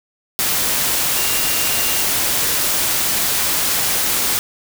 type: tone in noise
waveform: sine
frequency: 2794 Hz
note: F7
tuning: in tune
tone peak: -28 dBFS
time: 1.17-2.03 s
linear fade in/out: 0 ms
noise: white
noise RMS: -18 dBFS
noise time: 0.39-4.39 s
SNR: -13 dB
effects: none